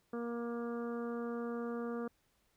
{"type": "harmonic tone", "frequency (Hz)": 235.8, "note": "A#3", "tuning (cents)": 20, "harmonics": [1, 2, 3, 4, 5, 6, 7], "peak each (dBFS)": [-39, -40, -51, -57, -49, -53, -60], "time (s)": [0.13, 2.08], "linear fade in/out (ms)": 5, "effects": ["pink hiss -75 dBFS RMS until 2.56 s"]}